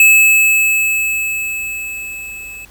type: tone with level ramp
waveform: square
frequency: 2600 Hz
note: E7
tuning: 24 cents flat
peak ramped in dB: -5 to -30 dBFS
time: 0-2.65 s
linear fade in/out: 2 ms
effects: added 50 Hz sine -45 dBFS peak until 2.7 s + pink hiss -45 dBFS RMS until 2.7 s